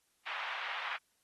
pink band-pass noise, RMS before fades -40 dBFS, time 0.26-0.97 s, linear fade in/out 10 ms, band 920 to 3000 Hz, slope 24 dB/octave, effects white hiss -75 dBFS RMS until 1.23 s + AAC 32 kbps

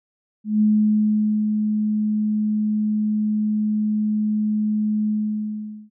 sine tone with ADSR envelope, 212.8 Hz, G#3, 42 cents sharp, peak -13 dBFS, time 0.44-5.9 s, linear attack 170 ms, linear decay 850 ms, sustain -5 dB, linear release 810 ms, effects none

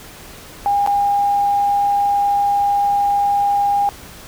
sine tone with dropouts, 809 Hz, G#5, 46 cents flat, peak -13 dBFS, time 0.66-3.89 s, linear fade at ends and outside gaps 0 ms, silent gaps 0.863-0.874 s, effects pink hiss -38 dBFS RMS until 4.27 s

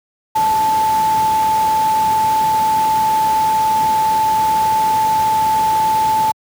sine tone in noise, 875 Hz, A5, 10 cents flat, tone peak -12 dBFS, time 0.35-6.32 s, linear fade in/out 10 ms, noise pink, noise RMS -27 dBFS, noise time 0.35-6.32 s, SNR +12 dB, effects high-pass 100 Hz 12 dB/octave

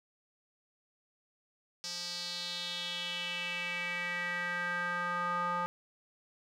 square tone with band-pass filter sweep, 175.8 Hz, F3, 12 cents sharp, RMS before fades -36 dBFS, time 1.84-5.66 s, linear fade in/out 0 ms, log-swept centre 5200 to 1100 Hz, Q 4, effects none

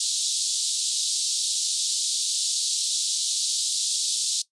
pink band-pass noise, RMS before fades -26 dBFS, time 0-4.42 s, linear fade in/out 5 ms, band 3600 to 9500 Hz, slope 48 dB/octave, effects noise-tail reverb RT60 0.1 s tail -17 dB re dry + resampled to 24000 Hz

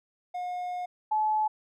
triangle / sine tone pair in turn, 719 / 859.8 Hz, F#5 / A5, -50 / -40 cents, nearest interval minor third, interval 310 cents, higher second, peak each -29 / -23 dBFS, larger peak second, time 0.34-0.86 / 1.11-1.48 s, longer first, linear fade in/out 10 ms, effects none

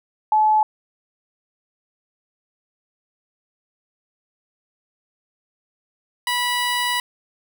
sine / 15% pulse tone pair in turn, 860 / 979.1 Hz, A5 / B5, -40 / -15 cents, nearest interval major second, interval 225 cents, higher second, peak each -13 dBFS, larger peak neither, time 0.32-0.63 / 6.27-7 s, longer second, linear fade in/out 2 ms, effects none

